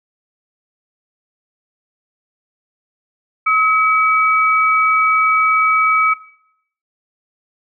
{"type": "tone pair together", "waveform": "sine", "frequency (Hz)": [1281.5, 2282], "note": ["E6", "C#7"], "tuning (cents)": [-49, 50], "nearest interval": "minor seventh", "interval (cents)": 999, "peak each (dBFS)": [-13, -16], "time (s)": [3.46, 6.14], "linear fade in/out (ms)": 10, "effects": ["noise-tail reverb RT60 0.7 s tail -17 dB re dry"]}